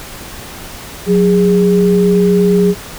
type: tone pair together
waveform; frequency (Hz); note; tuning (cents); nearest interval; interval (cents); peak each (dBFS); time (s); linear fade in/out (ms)
sine; 182.63 / 410; F#3 / G#4; -22 / -22; octave + major second; 1400; -10; 1.06-2.75; 50
effects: pink hiss -30 dBFS RMS until 2.98 s